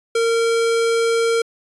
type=tone; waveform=square; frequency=459.9 Hz; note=A#4; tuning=23 cents flat; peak=-16 dBFS; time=0.15-1.42 s; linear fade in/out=5 ms; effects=resampled to 24000 Hz